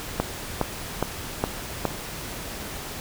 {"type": "click train", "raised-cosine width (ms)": 1, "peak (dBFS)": -7, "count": 5, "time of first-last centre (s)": [0.2, 1.853], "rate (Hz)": 2.42, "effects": ["pink hiss -35 dBFS RMS until 3 s"]}